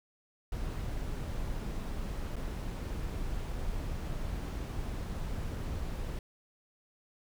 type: noise with dropouts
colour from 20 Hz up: brown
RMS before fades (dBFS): -36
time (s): 0.52-6.19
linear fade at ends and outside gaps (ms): 2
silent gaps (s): 2.358-2.364
effects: none